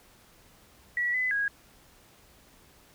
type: tone with pitch steps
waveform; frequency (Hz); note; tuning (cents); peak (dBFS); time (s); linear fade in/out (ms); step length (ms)
sine; 1938 / 2011 / 1646; B6 / B6 / G#6; -33 / +31 / -16; -25; 0.97-1.48; 2; 170
effects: pink hiss -58 dBFS RMS until 2.94 s